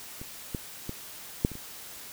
clicks, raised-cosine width 3 ms, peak -27 / -18 / -21 / -9 / -27 / -29 dBFS, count 6, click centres 0.215 / 0.548 / 0.894 / 1.449 / 1.517 / 1.554 s, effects white hiss -44 dBFS RMS until 2.12 s

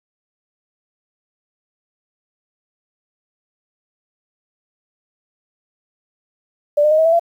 sine tone with pitch steps, 587.3 / 604.5 / 622.2 / 640.5 / 659.2 / 678.5 Hz, D5 / D5 / D#5 / E5 / E5 / E5, 0 / +50 / 0 / -50 / 0 / +50 cents, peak -10 dBFS, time 6.77-7.196 s, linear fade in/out 10 ms, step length 71 ms, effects 8-bit

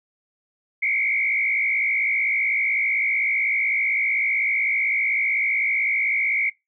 sine tone with frequency modulation, 2201 Hz, C#7, 13 cents flat, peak -19 dBFS, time 0.82-6.5 s, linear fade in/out 10 ms, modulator 55.8 Hz, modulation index 2, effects noise-tail reverb RT60 0.2 s tail -22 dB re dry

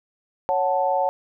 sine chord, F# minor, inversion second, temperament equal, 554.4 / 740 / 880 Hz, C#5 / F#5 / A5, 0 / 0 / 0 cents, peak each -23 dBFS, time 0.49-1.09 s, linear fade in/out 0 ms, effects none

